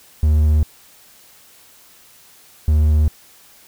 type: tone pair in turn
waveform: triangle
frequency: 76.3 / 76.3 Hz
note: D#2 / D#2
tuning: -33 / -33 cents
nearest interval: unison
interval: 0 cents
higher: neither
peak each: -9 dBFS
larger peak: neither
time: 0.23-0.63 / 2.68-3.08 s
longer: neither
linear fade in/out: 0 ms
effects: white hiss -48 dBFS RMS until 3.67 s